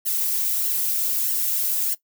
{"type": "noise with flanger", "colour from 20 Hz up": "violet", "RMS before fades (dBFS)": -23, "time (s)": [0.05, 1.95], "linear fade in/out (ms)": 20, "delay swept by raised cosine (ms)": [0.82, 4.82], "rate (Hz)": 1.6, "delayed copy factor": -0.8, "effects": ["noise-tail reverb RT60 0.1 s tail -17 dB re dry"]}